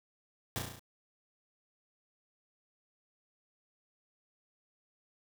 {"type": "noise with echo", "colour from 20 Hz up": "pink", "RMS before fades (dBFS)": -35, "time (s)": [0.56, 0.59], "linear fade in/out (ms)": 0, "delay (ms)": 34, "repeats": 6, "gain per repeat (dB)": -3, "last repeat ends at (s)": 0.794, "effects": []}